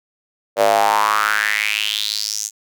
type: tone with high-pass filter sweep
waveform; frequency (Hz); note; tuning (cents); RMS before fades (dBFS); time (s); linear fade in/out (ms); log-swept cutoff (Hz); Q
square; 52.9; G#1; +33; -18; 0.56-2.51; 50; 550 to 6900; 5.4
effects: none